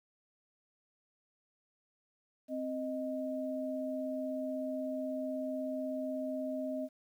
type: tone pair together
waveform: sine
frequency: 261.6 / 622.2 Hz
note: C4 / D#5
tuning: 0 / 0 cents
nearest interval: octave + minor third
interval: 1500 cents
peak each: -37 / -37 dBFS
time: 2.48-6.89 s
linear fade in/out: 50 ms
effects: 11-bit